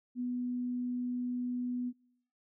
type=tone; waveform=sine; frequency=246.9 Hz; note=B3; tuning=in tune; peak=-32 dBFS; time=0.15-1.93 s; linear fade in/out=50 ms; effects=noise-tail reverb RT60 0.8 s tail -26 dB re dry